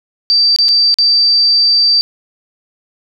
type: tone with dropouts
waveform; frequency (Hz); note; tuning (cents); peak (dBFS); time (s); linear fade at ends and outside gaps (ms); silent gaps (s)
sine; 4659; D8; -15; -7; 0.3-2.01; 0; 0.562-0.587 / 0.684-0.689 / 0.942-0.986
effects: none